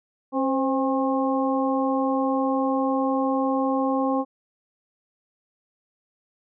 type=harmonic tone with a mistuned harmonic; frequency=269.1 Hz; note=C4; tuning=49 cents sharp; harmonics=1 / 2 / 3 / 4; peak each=-23 / -26 / -28 / -29 dBFS; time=0.32-4.25 s; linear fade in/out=50 ms; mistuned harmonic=2; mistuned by=-48 cents; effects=none